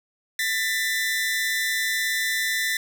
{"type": "tone pair together", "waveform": "sawtooth", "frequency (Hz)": [1781.6, 1990], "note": ["A6", "B6"], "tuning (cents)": [21, 13], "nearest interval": "major second", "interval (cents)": 192, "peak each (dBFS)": -22, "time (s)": [0.39, 2.77], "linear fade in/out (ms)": 2, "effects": []}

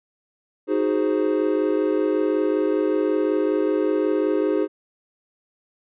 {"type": "chord", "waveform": "triangle", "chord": "Ab dominant seventh", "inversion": "second", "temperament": "equal", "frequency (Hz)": [311.1, 370, 415.3, 523.3], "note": ["Eb4", "Gb4", "Ab4", "C5"], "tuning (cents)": [0, 0, 0, 0], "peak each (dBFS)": [-21, -23, -21, -25], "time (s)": [0.67, 4.68], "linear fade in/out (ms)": 50, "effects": ["resampled to 8000 Hz"]}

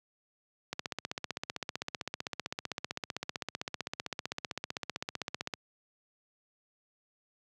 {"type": "click train", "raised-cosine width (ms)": 0.2, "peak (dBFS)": -17, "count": 76, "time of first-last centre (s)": [0.73, 5.538], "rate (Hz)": 15.6, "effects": ["high-pass 100 Hz 12 dB/octave"]}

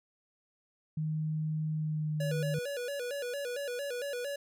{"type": "tone with pitch glide", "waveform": "sine", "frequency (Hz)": [155.56, 151.83], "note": ["D#3", "D#3"], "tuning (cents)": [0, -42], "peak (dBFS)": -30, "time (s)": [0.97, 2.59], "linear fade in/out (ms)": 5, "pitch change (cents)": -42, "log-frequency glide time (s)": [1.72, 2.32]}
{"type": "tone with vibrato", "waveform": "square", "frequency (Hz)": 526, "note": "C5", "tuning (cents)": 9, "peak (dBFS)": -35, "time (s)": [2.2, 4.36], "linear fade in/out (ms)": 5, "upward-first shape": "square", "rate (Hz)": 4.4, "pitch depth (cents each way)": 130}
{"effects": []}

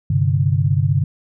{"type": "chord", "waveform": "sine", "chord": "G suspended fourth", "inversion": "none", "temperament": "equal", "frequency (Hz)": [98, 130.81, 146.83], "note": ["G2", "C3", "D3"], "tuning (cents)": [0, 0, 0], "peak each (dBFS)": -18, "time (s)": [0.1, 1.04], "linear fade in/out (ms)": 5, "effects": []}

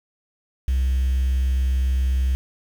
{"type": "tone", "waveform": "triangle", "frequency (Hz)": 64.8, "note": "C2", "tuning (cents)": -16, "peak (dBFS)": -14, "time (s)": [0.68, 2.35], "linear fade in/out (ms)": 0, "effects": ["tanh soft clip ceiling -14 dBFS", "7-bit"]}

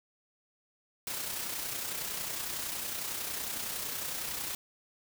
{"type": "noise with amplitude modulation", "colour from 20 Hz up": "white", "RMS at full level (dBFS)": -35, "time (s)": [1.07, 4.55], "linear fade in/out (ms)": 2, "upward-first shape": "sine", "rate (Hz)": 30.9, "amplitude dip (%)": 40, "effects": []}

